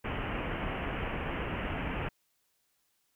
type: low-pass noise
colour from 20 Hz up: pink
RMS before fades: -35 dBFS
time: 0.04-2.09 s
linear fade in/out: 10 ms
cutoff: 3000 Hz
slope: 96 dB/octave
effects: white hiss -75 dBFS RMS until 3.15 s